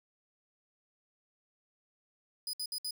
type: tone bursts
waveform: sawtooth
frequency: 4978 Hz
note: D#8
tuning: in tune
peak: -32 dBFS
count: 4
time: 2.47-2.908 s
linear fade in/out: 2 ms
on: 63 ms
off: 62 ms
effects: 12-bit